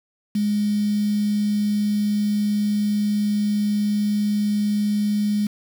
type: tone with quantisation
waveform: sine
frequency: 207.7 Hz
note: G#3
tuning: in tune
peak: -18 dBFS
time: 0.35-5.47 s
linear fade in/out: 5 ms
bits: 6
effects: none